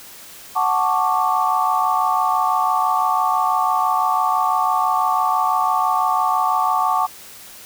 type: chord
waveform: sine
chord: D major seventh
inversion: first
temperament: equal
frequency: 740 / 880 / 1108.7 / 1174.7 Hz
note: F#5 / A5 / C#6 / D6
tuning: 0 / 0 / 0 / 0 cents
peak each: -21 dBFS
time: 0.55-7.07 s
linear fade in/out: 20 ms
effects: white hiss -40 dBFS RMS until 7.65 s